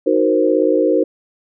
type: chord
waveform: sine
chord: C half-diminished seventh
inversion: first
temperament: equal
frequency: 311.1 / 370 / 466.2 / 523.3 Hz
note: Eb4 / Gb4 / Bb4 / C5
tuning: 0 / 0 / 0 / 0 cents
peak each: -17 / -18 / -17 / -17 dBFS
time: 0.06-1.04 s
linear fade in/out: 10 ms
effects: none